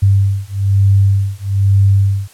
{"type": "beating tone pair", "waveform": "sine", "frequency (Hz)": [98, 99.1], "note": ["G2", "G2"], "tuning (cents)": [0, 19], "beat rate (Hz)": 1.1, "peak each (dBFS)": -12, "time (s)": [0.02, 2.28], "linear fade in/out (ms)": 10, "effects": ["white hiss -44 dBFS RMS until 2.33 s", "low-pass 12000 Hz 12 dB/octave"]}